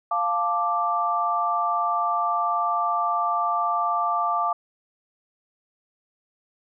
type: chord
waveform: sine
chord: D minor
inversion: first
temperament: equal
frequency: 698.5 / 880 / 1174.7 Hz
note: F5 / A5 / D6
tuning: 0 / 0 / 0 cents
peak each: -26 / -28 / -23 dBFS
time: 0.11-4.53 s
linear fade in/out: 5 ms
effects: none